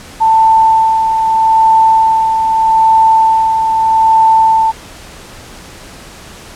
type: tone with tremolo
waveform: sine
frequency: 889 Hz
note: A5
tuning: 18 cents sharp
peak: -4 dBFS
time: 0.2-4.72 s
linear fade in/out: 20 ms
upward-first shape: sine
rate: 0.8 Hz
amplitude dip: 45%
effects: pink hiss -33 dBFS RMS until 6.55 s + low-pass 10000 Hz 12 dB/octave